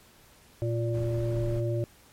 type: harmonic tone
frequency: 116.54 Hz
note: A#2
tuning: in tune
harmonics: 1 / 3 / 5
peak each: -27 / -32 / -34 dBFS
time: 0.62-1.84 s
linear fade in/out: 0 ms
type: noise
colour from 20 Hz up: brown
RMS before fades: -38 dBFS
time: 0.93-1.61 s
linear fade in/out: 20 ms
effects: pink hiss -57 dBFS RMS until 2.12 s + MP3 64 kbps